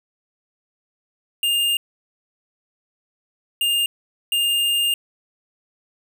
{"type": "tone bursts at uneven times", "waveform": "square", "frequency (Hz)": 2814, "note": "F7", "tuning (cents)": 12, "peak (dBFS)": -18, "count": 3, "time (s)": [[1.43, 1.77], [3.61, 3.86], [4.32, 4.94]], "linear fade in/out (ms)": 2, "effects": []}